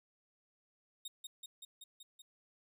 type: tone with echo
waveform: sawtooth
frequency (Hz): 3718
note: A#7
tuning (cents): -5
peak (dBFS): -39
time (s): 1.05-1.08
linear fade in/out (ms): 5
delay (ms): 190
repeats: 6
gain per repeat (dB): -2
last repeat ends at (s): 2.22
effects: none